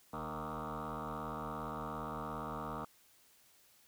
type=tone with frequency modulation; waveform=sine; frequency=698.5 Hz; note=F5; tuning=in tune; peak=-37 dBFS; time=0.13-2.85 s; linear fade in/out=5 ms; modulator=77.3 Hz; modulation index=7.9; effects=tanh soft clip ceiling -36 dBFS + white hiss -66 dBFS RMS until 3.87 s